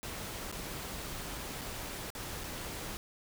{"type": "noise with dropouts", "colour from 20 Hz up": "pink", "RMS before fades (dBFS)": -41, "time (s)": [0.03, 2.97], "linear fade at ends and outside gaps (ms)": 0, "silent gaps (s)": [[0.515, 0.525], [1.612, 1.616], [2.103, 2.151], [2.437, 2.441]], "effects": []}